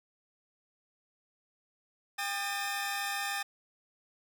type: tone cluster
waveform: sawtooth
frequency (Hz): 799 / 1215 / 1799 / 2526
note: G5 / D#6 / A6 / D#7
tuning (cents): +33 / -42 / +38 / +26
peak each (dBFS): -33 / -37 / -33 / -38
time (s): 2.18-3.43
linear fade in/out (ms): 10
effects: none